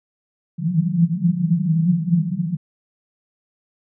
pink band-pass noise, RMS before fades -19 dBFS, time 0.58-2.57 s, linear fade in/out 20 ms, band 160 to 180 Hz, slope 96 dB/octave, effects none

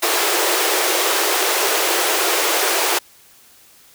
pink high-pass noise, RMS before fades -18 dBFS, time 0.02-2.99 s, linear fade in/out 10 ms, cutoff 330 Hz, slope 96 dB/octave, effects white hiss -49 dBFS RMS until 3.94 s

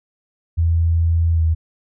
sine tone with pitch glide, 83.2 to 80.78 Hz, E2 to E2, +17 to -35 cents, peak -13 dBFS, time 0.57-1.55 s, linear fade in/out 20 ms, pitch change -52 cents, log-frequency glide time 1.33-1.42 s, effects none

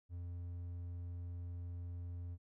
triangle tone, 87.31 Hz, F2, in tune, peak -40 dBFS, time 0.09-2.38 s, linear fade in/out 50 ms, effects none

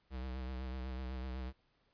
square tone with vibrato, 64.2 Hz, C2, 32 cents flat, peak -40 dBFS, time 0.1-1.53 s, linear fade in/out 50 ms, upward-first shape sine, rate 8 Hz, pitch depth 47 cents each way, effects pink hiss -75 dBFS RMS until 1.93 s + resampled to 11025 Hz

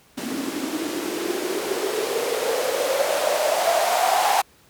blue noise with band-pass filter sweep, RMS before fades -23 dBFS, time 0.17-4.42 s, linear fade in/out 10 ms, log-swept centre 260 to 800 Hz, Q 8.1, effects pink hiss -55 dBFS RMS until 4.69 s + high-pass 60 Hz 12 dB/octave

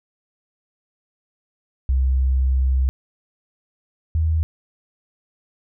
sine tone pair in turn, 65.3 / 79.8 Hz, C2 / D#2, -3 / +44 cents, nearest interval minor third, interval 347 cents, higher second, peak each -15 / -16 dBFS, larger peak first, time 1.89-2.89 / 4.15-4.43 s, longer first, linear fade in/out 0 ms, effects none

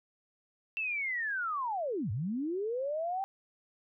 sine linear two-way sweep, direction down then up, 2698 to 92 to 792 Hz, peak -31 dBFS, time 0.77-3.24 s, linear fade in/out 0 ms, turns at 2.11 s, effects none

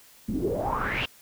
pink noise with low-pass filter sweep, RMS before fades -28 dBFS, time 0.28-1.06 s, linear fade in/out 10 ms, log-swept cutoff 210 to 3100 Hz, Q 6.9, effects white hiss -54 dBFS RMS until 1.21 s

